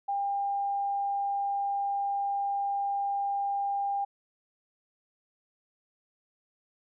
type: tone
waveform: sine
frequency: 800 Hz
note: G5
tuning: 35 cents sharp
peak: -27 dBFS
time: 0.08-4.05 s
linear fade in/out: 10 ms
effects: none